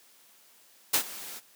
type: noise with ADSR envelope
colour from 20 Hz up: white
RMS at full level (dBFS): -22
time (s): 0.93-1.41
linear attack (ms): 13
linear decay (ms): 85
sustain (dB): -19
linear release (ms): 41
effects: white hiss -59 dBFS RMS until 1.55 s + high-pass 200 Hz 12 dB/octave